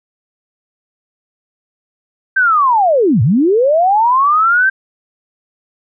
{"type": "linear two-way sweep", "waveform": "sine", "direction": "down then up", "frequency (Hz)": [1582, 99.4, 1582], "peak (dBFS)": -8, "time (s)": [2.36, 4.7], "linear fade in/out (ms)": 10, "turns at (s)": 3.22, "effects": []}